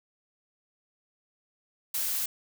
blue noise, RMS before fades -30 dBFS, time 1.94-2.26 s, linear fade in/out 5 ms, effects none

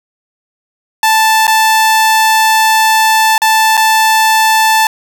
sawtooth tone with dropouts, 880 Hz, A5, in tune, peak -3 dBFS, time 1.03-4.87 s, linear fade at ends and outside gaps 2 ms, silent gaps 1.469-1.478 / 3.38-3.418 / 3.77-3.775 s, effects none

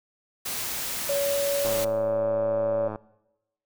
white noise, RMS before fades -31 dBFS, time 0.45-1.85 s, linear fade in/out 10 ms
sine tone with pitch glide, 564 to 569.2 Hz, C#5 to C#5, +30 to +46 cents, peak -23 dBFS, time 1.09-2.88 s, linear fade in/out 5 ms, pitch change +16 cents, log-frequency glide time 1.43-2.35 s
click train, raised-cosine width 1 ms, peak -20 dBFS, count 141, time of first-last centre 1.65-2.958 s, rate 107 Hz
effects noise-tail reverb RT60 0.9 s tail -20 dB re dry

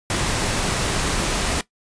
pink noise, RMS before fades -22 dBFS, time 0.1-1.61 s, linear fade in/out 2 ms, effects noise-tail reverb RT60 0.1 s tail -17 dB re dry + resampled to 22050 Hz

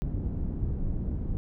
pink low-pass noise, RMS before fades -30 dBFS, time 0.02-1.37 s, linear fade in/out 0 ms, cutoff 190 Hz, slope 12 dB/octave, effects none

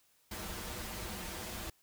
pink noise with comb filter, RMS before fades -42 dBFS, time 0.31-1.7 s, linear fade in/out 5 ms, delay 7.2 ms, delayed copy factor -0.7, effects white hiss -70 dBFS RMS until 1.82 s

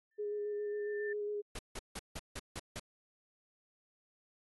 sine tone with exponential growth, 1781 Hz, A6, 21 cents sharp, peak -39 dBFS, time 0.11-1.13 s, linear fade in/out 5 ms, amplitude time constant 220 ms
sine tone with vibrato, 415.3 Hz, G#4, in tune, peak -35 dBFS, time 0.18-1.42 s, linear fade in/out 20 ms, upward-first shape square, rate 7.3 Hz, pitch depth 12 cents each way
pink noise bursts, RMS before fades -42 dBFS, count 7, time 1.55-2.797 s, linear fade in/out 5 ms, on 41 ms, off 160 ms
effects AAC 32 kbps

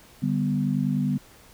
sine chord, G major, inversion second, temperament equal, 146.83 / 196 / 246.9 Hz, D3 / G3 / B3, 0 / 0 / 0 cents, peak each -26 dBFS, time 0.22-1.18 s, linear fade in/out 10 ms, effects pink hiss -52 dBFS RMS until 1.53 s

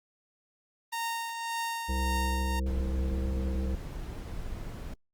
sawtooth tone with tremolo, 923 Hz, A#5, 17 cents flat, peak -26 dBFS, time 0.92-2.6 s, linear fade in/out 10 ms, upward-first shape triangle, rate 1.8 Hz, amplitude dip 50%
harmonic tone, 65.41 Hz, C2, in tune, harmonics 1 / 3 / 5 / 7 / 8, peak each -28 / -38 / -42 / -45 / -46 dBFS, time 1.88-3.76 s, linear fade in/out 20 ms
brown noise, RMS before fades -38 dBFS, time 2.66-4.94 s, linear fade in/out 5 ms
effects Opus 32 kbps

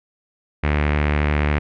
sawtooth tone with low-pass filter, 74.1 Hz, D2, 16 cents sharp, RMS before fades -19 dBFS, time 0.63-1.59 s, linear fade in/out 10 ms, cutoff 2200 Hz, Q 2.9, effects none

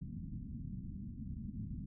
white low-pass noise, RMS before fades -44 dBFS, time 0.01-1.86 s, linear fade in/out 10 ms, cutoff 240 Hz, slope 48 dB/octave, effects none

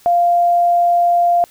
sine tone, 696 Hz, F5, 6 cents flat, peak -10 dBFS, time 0.06-1.44 s, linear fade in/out 0 ms, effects white hiss -48 dBFS RMS until 1.5 s

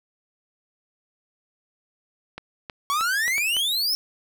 clicks, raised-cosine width 0.3 ms, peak -18 dBFS, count 6, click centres 2.38 / 2.698 / 3.01 / 3.28 / 3.381 / 3.567 s
45% pulse exponential sweep, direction up, 1101 to 5410 Hz, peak -21 dBFS, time 2.9-3.95 s, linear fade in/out 0 ms
effects none

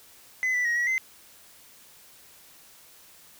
sine tone with pitch steps, 2026 / 1976 / 1888 / 1924 / 2061 Hz, B6 / B6 / A#6 / B6 / C7, +44 / 0 / +22 / -46 / -27 cents, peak -20 dBFS, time 0.43-0.98 s, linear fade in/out 0 ms, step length 110 ms, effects tanh soft clip ceiling -22 dBFS + white hiss -53 dBFS RMS until 3.39 s

